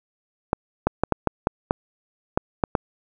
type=clicks; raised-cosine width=1 ms; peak=-4 dBFS; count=10; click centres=0.531 / 0.87 / 1.036 / 1.123 / 1.273 / 1.471 / 1.709 / 2.375 / 2.638 / 2.752 s; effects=none